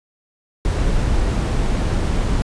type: noise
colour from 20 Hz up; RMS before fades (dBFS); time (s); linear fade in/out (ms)
brown; -18; 0.65-2.42; 0
effects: resampled to 22050 Hz